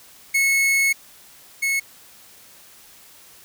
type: tone pair in turn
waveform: 45% pulse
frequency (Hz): 2191 / 2191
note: C#7 / C#7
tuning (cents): -21 / -21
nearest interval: unison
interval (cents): 0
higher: neither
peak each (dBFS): -16 / -19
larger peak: first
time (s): 0.34-0.93 / 1.62-1.8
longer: first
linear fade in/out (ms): 10
effects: white hiss -48 dBFS RMS until 3.44 s